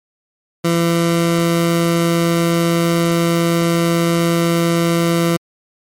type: tone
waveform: 20% pulse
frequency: 168.8 Hz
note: E3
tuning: 41 cents sharp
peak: -8 dBFS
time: 0.64-5.37 s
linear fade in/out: 10 ms
effects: MP3 64 kbps